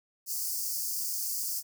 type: high-pass noise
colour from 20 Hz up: white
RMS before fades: -33 dBFS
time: 0.26-1.63 s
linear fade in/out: 50 ms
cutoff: 4600 Hz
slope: 96 dB/octave
effects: none